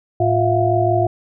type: tone cluster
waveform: sine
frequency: 109.5 / 354.1 / 663 / 709 Hz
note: A2 / F4 / E5 / F5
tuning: -8 / +24 / +10 / +26 cents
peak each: -19 dBFS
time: 0.2-1.07 s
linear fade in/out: 5 ms
effects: none